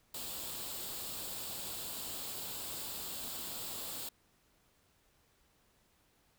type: noise with comb filter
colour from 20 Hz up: white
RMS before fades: -42 dBFS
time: 0.14-4.09 s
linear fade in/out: 5 ms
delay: 0.25 ms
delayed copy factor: +0.55
effects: pink hiss -71 dBFS RMS until 6.38 s